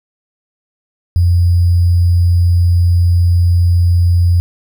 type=tone with sample-and-hold; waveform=sine; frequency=87.31 Hz; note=F2; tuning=in tune; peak=-7 dBFS; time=1.16-4.4 s; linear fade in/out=0 ms; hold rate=4900 Hz; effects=none